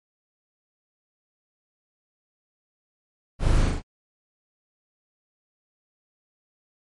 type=noise with echo; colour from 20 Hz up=brown; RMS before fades=-23 dBFS; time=3.39-3.71 s; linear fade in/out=50 ms; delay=38 ms; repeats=3; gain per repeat=-2 dB; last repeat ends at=3.824 s; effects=MP3 48 kbps